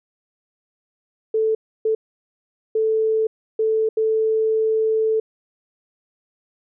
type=tone bursts at uneven times; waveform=sine; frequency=440 Hz; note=A4; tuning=in tune; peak=-16 dBFS; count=5; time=1.34-1.55 / 1.85-1.95 / 2.75-3.27 / 3.59-3.89 / 3.97-5.2 s; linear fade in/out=5 ms; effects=none